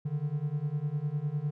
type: beating tone pair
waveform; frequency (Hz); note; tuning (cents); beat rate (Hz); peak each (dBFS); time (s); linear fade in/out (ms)
triangle; 142.3 / 152.2; C#3 / D#3; +46 / -38; 9.9; -31 / -30; 0.05-1.51; 10
effects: none